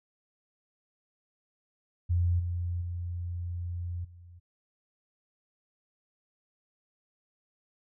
sine tone with level steps, 87.31 Hz, F2, in tune, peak -23 / -29 / -32 / -48 dBFS, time 2.09-4.4 s, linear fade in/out 20 ms, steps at 2.39 / 2.81 / 4.04 s, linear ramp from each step 10 ms, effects none

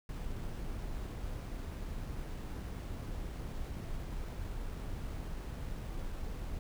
brown noise with sample-and-hold, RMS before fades -40 dBFS, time 0.09-6.59 s, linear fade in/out 2 ms, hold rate 11025 Hz, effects none

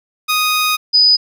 15% pulse / sine tone pair in turn, 1244.5 / 4978 Hz, D#6 / D#8, 0 / 0 cents, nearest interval 2 octaves, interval 2400 cents, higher second, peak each -7 dBFS, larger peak neither, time 0.28-0.77 / 0.93-1.17 s, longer first, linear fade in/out 20 ms, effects none

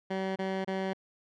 15% pulse tone bursts, 190.8 Hz, G3, 47 cents flat, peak -24 dBFS, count 3, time 0.1-0.934 s, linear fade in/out 10 ms, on 260 ms, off 27 ms, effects low-pass 3000 Hz 12 dB/octave

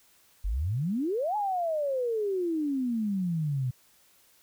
sine exponential two-way sweep, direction up then down, 43.43 to 858 to 122.6 Hz, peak -26 dBFS, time 0.44-3.71 s, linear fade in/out 10 ms, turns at 1.36 s, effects white hiss -62 dBFS RMS until 4.42 s

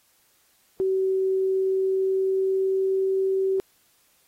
sine tone with pitch glide, 380.6 to 383.5 Hz, F#4 to G4, +49 to -38 cents, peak -20 dBFS, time 0.8-3.6 s, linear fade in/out 0 ms, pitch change +13 cents, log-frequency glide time 1.26-3.19 s, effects white hiss -63 dBFS RMS until 4.27 s + AAC 48 kbps

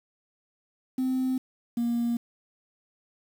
sine tone pair in turn, 258.8 / 236.1 Hz, C4 / A#3, -19 / +22 cents, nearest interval major second, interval 159 cents, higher first, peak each -22 dBFS, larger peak neither, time 0.98-1.38 / 1.77-2.17 s, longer neither, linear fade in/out 5 ms, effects tanh soft clip ceiling -22 dBFS + 8-bit

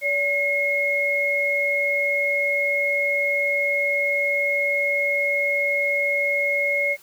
sine tone pair together, 572 / 2160 Hz, D5 / C#7, -46 / -45 cents, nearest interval octave + major seventh, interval 2301 cents, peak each -25 / -20 dBFS, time 0.01-6.97 s, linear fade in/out 50 ms, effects white hiss -51 dBFS RMS until 7.02 s + high-pass 80 Hz 12 dB/octave

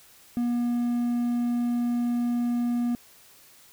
triangle tone, 240.1 Hz, B3, 49 cents flat, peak -21 dBFS, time 0.37-2.95 s, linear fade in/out 0 ms, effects white hiss -54 dBFS RMS until 3.72 s

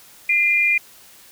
sine tone pair together, 2059 / 2412 Hz, C7 / D7, -28 / +46 cents, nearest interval minor third, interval 274 cents, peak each -22 / -15 dBFS, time 0.29-0.78 s, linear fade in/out 5 ms, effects white hiss -47 dBFS RMS until 1.31 s

